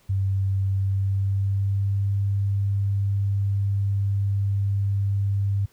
sine tone with pitch glide, 97 to 99.5 Hz, G2 to G2, -18 to +26 cents, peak -20 dBFS, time 0.09-5.66 s, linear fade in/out 10 ms, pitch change +44 cents, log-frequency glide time 0.73-2.09 s, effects pink hiss -60 dBFS RMS until 5.72 s

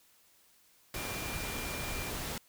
sine tone in noise, 2387 Hz, D7, 28 cents sharp, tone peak -44 dBFS, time 0.96-2.1 s, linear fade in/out 2 ms, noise pink, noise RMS -38 dBFS, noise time 0.94-2.38 s, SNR -9 dB, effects white hiss -65 dBFS RMS until 2.48 s

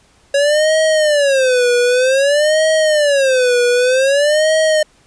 square tone with vibrato, 554.4 Hz, C#5, in tune, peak -11 dBFS, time 0.34-4.83 s, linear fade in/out 5 ms, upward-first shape sine, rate 0.53 Hz, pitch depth 230 cents each way, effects pink hiss -52 dBFS RMS until 5.06 s + resampled to 22050 Hz

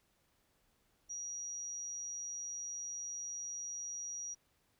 sine tone, 5760 Hz, F#8, 47 cents flat, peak -40 dBFS, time 1.09-4.35 s, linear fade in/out 20 ms, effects pink hiss -75 dBFS RMS until 4.79 s

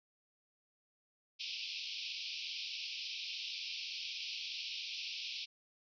pink band-pass noise, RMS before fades -43 dBFS, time 1.39-5.46 s, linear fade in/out 20 ms, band 2400 to 5500 Hz, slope 96 dB/octave, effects none

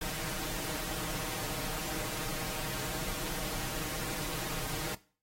pink noise with comb filter, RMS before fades -37 dBFS, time 0.01-4.95 s, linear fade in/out 5 ms, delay 6.4 ms, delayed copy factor +0.85, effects noise-tail reverb RT60 0.4 s tail -19 dB re dry + AAC 48 kbps

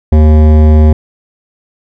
sine tone with hard clipping, 77 Hz, D#2, 17 cents flat, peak -4 dBFS, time 0.12-0.93 s, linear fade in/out 5 ms, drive 15 dB, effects none

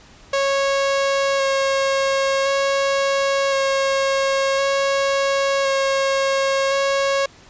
sawtooth tone with vibrato, 547 Hz, C#5, 23 cents flat, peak -13 dBFS, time 0.33-7.26 s, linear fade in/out 5 ms, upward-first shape square, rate 0.47 Hz, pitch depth 10 cents each way, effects pink hiss -47 dBFS RMS until 7.49 s + resampled to 16000 Hz

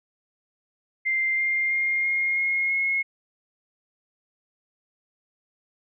sine tone with pitch steps, 2093 / 2108 / 2122 / 2137 / 2152 / 2167 Hz, C7 / C7 / C7 / C7 / C7 / C#7, 0 / +12 / +24 / +36 / +48 / -40 cents, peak -21 dBFS, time 1.05-3.03 s, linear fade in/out 20 ms, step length 330 ms, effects none

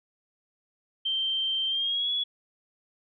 sine tone with pitch glide, 3136 to 3381 Hz, G7 to G#7, 0 to +30 cents, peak -25 dBFS, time 1.05-2.24 s, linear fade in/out 10 ms, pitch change +130 cents, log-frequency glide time 1.67-2.11 s, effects none

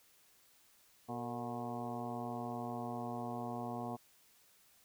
harmonic tone with a mistuned harmonic, 120.3 Hz, B2, 45 cents flat, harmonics 1 / 2 / 3 / 4 / 5 / 6 / 7 / 8 / 9, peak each -47 / -43 / -50 / -49 / -51 / -44 / -50 / -52 / -51 dBFS, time 1.08-3.97 s, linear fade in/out 20 ms, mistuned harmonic 4, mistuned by -72 cents, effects white hiss -67 dBFS RMS until 4.84 s

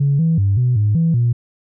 sine tone with pitch steps, 140.8 / 163.5 / 98.9 / 124.3 / 104.8 / 164.9 / 119.3 Hz, C#3 / E3 / G2 / B2 / G#2 / E3 / A#2, +27 / -14 / +16 / +12 / +16 / +1 / +41 cents, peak -11 dBFS, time 0-1.33 s, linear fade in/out 10 ms, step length 190 ms, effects tanh soft clip ceiling -8 dBFS

